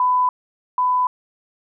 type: tone pair in turn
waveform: sine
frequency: 1000 / 1000 Hz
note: B5 / B5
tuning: +21 / +21 cents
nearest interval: unison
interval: 0 cents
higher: neither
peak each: -14 / -15 dBFS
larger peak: first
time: 0-0.29 / 0.78-1.07 s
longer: neither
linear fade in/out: 2 ms
effects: none